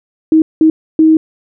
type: tone bursts at uneven times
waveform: sine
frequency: 316.8 Hz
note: D#4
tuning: 31 cents sharp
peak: -4 dBFS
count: 3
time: 0.32-0.42 / 0.61-0.7 / 0.99-1.17 s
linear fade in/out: 2 ms
effects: none